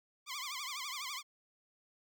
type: tone with vibrato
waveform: 10% pulse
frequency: 1103 Hz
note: C#6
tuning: 9 cents flat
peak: -31 dBFS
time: 0.26-1.23 s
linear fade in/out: 50 ms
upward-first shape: triangle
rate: 12 Hz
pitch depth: 190 cents each way
effects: none